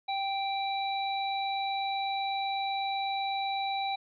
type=harmonic tone; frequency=784 Hz; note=G5; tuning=in tune; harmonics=1 / 3 / 5; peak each=-30 / -39 / -37 dBFS; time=0.08-3.96 s; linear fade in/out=10 ms; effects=none